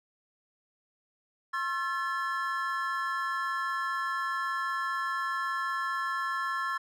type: tone cluster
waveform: triangle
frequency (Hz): 1073 / 1348 / 1732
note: C6 / E6 / A6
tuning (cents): +43 / +38 / -28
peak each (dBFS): -31 / -33 / -32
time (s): 1.53-6.78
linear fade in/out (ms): 10
effects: none